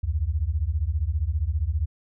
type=beating tone pair; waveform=sine; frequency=69.6 / 84.6 Hz; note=C#2 / E2; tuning=+8 / +45 cents; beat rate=15 Hz; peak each=-25 dBFS; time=0.03-1.86 s; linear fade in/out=10 ms; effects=none